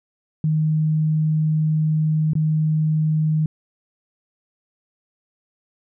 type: tone with dropouts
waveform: sine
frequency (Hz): 155.56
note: D#3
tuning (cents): 0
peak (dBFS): -16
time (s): 0.44-3.46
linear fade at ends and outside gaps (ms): 2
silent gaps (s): 2.334-2.353
effects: none